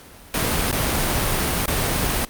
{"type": "noise with dropouts", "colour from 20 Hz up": "pink", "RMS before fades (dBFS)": -21, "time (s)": [0.34, 2.25], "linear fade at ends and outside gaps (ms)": 2, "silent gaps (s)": [[0.715, 0.726], [1.659, 1.679]], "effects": ["pink hiss -44 dBFS RMS until 2.29 s", "Opus 48 kbps"]}